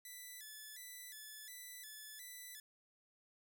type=tone with vibrato; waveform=5% pulse; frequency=1853 Hz; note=A#6; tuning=11 cents flat; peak=-40 dBFS; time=0.05-2.6 s; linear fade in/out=2 ms; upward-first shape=square; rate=1.4 Hz; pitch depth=120 cents each way; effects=13-bit